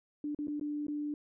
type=tone with dropouts; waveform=sine; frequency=295.3 Hz; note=D4; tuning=10 cents sharp; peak=-33 dBFS; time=0.24-1.14 s; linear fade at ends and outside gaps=2 ms; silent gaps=0.348-0.388 / 0.472-0.481 / 0.597-0.611 / 0.868-0.882 s; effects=none